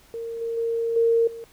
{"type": "tone with level steps", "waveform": "sine", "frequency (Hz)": 460.5, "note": "A#4", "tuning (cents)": -21, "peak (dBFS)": [-29, -25, -22, -16, -34], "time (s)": [0.14, 1.44], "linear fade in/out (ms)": 0, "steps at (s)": [0.41, 0.57, 0.96, 1.27], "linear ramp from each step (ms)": 5, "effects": ["pink hiss -55 dBFS RMS until 1.52 s"]}